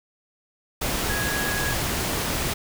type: tone in noise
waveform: sine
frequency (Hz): 1661.2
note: G#6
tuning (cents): 0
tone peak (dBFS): -28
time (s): 1.09-1.74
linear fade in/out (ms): 10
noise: pink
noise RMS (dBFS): -26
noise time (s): 0.81-2.54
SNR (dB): -5
effects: none